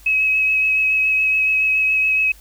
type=tone with vibrato; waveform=sine; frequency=2560 Hz; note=D#7; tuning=49 cents sharp; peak=-14 dBFS; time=0.06-2.32 s; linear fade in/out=5 ms; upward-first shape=sine; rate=7.1 Hz; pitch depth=14 cents each way; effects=added 50 Hz sine -44 dBFS peak until 2.4 s + white hiss -49 dBFS RMS until 2.4 s